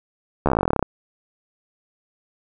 slowing click train, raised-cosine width 1 ms, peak -4 dBFS, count 18, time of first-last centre 0.46-0.827 s, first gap 13 ms, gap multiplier 1.06, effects none

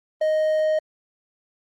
triangle tone, 622.3 Hz, D#5, in tune, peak -16 dBFS, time 0.21-0.79 s, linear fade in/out 5 ms, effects Opus 24 kbps

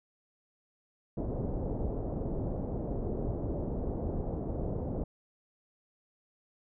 pink low-pass noise, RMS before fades -34 dBFS, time 1.17-5.04 s, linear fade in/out 5 ms, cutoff 620 Hz, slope 24 dB/octave, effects none

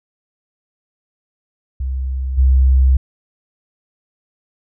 sine tone with level steps, 65.41 Hz, C2, in tune, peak -18 / -8 dBFS, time 1.8-2.97 s, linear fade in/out 5 ms, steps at 2.37 s, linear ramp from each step 20 ms, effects none

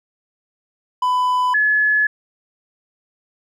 triangle / sine tone pair in turn, 1000 / 1707.7 Hz, B5 / G#6, +21 / +48 cents, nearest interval major sixth, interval 927 cents, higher second, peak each -13 dBFS, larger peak neither, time 1.02-1.54 / 1.54-2.07 s, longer second, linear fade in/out 5 ms, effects none

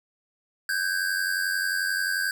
square tone pair together, 1535 / 1626.3 Hz, G6 / G#6, -37 / -37 cents, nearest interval minor second, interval 100 cents, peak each -28 / -28 dBFS, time 0.69-2.31 s, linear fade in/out 2 ms, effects none

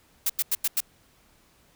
blue noise bursts, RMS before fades -24 dBFS, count 5, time 0.26-0.805 s, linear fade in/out 5 ms, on 37 ms, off 90 ms, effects pink hiss -61 dBFS RMS until 1.75 s

